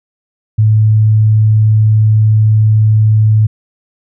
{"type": "tone", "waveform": "sine", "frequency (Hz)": 108.3, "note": "A2", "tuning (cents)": -27, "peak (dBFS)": -5, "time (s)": [0.58, 3.47], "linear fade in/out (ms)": 10, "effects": []}